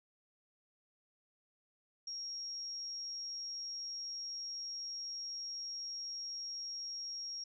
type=tone; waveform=sine; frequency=5588 Hz; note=F8; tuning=in tune; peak=-40 dBFS; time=2.07-7.44 s; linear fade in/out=5 ms; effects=none